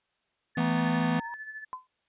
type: tone with tremolo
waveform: sine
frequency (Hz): 1739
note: A6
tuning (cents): -21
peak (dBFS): -36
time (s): 0.55-1.65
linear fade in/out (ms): 10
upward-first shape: sine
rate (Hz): 13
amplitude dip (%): 60
type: chord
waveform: square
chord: E suspended fourth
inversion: none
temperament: equal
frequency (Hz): 164.81 / 220 / 246.9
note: E3 / A3 / B3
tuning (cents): 0 / 0 / 0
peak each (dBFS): -29 / -32 / -29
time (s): 0.57-1.2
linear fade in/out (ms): 5
type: tone with vibrato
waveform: sine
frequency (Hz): 932.3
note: A#5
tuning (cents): 0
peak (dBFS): -37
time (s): 0.6-1.34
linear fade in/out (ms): 0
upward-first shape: triangle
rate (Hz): 5.9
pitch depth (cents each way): 37
type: tone with exponential decay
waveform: sine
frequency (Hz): 1022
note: C6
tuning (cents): -41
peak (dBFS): -30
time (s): 1.73-1.87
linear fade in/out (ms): 0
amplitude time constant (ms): 30
effects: white hiss -75 dBFS RMS until 2.08 s + resampled to 8000 Hz